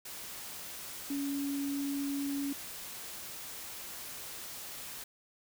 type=tone in noise; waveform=sine; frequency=280.6 Hz; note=C#4; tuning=21 cents sharp; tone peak=-32 dBFS; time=1.1-2.53 s; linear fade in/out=5 ms; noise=white; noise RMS=-44 dBFS; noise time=0.05-5.04 s; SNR=+9 dB; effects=none